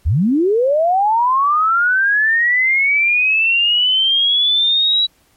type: linear sweep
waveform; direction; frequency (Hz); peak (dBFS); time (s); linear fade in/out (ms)
sine; up; 57.3 to 3920; -11; 0.05-5.07; 20
effects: pink hiss -56 dBFS RMS until 5.36 s + MP3 64 kbps

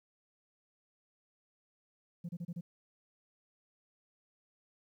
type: tone bursts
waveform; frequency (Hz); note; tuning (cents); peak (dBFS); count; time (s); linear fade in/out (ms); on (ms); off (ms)
sine; 172.1; F3; -25; -35; 5; 2.24-2.61; 10; 50; 30
effects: tanh soft clip ceiling -36 dBFS + 12-bit

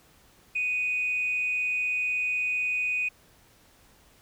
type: tone with amplitude modulation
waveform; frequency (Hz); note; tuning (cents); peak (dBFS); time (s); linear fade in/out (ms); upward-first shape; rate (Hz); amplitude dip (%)
sine; 2489; D#7; 0; -22; 0.55-3.09; 10; sine; 236; 45
effects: tanh soft clip ceiling -19 dBFS + pink hiss -59 dBFS RMS until 4.21 s

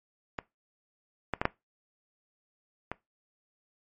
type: clicks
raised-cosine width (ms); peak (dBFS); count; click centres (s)
0.5; -17 / -13 / -12 / -8 / -18; 5; 0.388 / 1.337 / 1.415 / 1.454 / 2.916
effects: noise-tail reverb RT60 0.2 s tail -20 dB re dry + MP3 32 kbps

